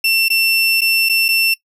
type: tone with dropouts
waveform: 30% pulse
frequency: 2700 Hz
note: E7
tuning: 41 cents sharp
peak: -10 dBFS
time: 0.04-1.54 s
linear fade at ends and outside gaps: 5 ms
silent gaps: 0.284-0.301 / 0.808-0.816 / 1.089-1.095 / 1.283-1.287 s
effects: noise-tail reverb RT60 0.1 s tail -21 dB re dry